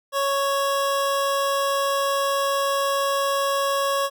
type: tone pair together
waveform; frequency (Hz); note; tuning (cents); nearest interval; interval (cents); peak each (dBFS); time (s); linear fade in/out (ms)
square; 554.4 / 1108.7; C#5 / C#6; 0 / 0; octave; 1200; -24; 0.12-4.1; 50
effects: none